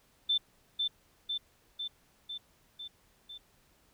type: tone with echo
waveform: sine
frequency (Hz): 3545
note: A7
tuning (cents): +12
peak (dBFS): -25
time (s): 0.29-0.38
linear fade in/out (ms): 10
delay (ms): 500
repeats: 6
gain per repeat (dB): -3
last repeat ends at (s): 3.38
effects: pink hiss -67 dBFS RMS until 3.93 s